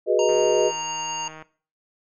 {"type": "chord", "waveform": "sine", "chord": "G# minor seventh", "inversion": "third", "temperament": "equal with one note detuned", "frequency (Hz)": [370, 415.3, 486.2, 622.3], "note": ["F#4", "G#4", "B4", "D#5"], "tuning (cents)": [0, 0, -27, 0], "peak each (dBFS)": -22, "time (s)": [0.06, 0.72], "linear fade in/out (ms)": 50}
{"type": "harmonic tone", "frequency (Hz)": 932.3, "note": "A#5", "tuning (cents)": 0, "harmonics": [1, 3, 5, 7], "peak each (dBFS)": [-29, -31, -41, -33], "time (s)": [0.19, 1.28], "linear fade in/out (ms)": 2}
{"type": "click train", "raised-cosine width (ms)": 0.5, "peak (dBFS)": -26, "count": 179, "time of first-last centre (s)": [0.29, 1.424], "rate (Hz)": 157}
{"effects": ["noise-tail reverb RT60 0.4 s tail -18 dB re dry"]}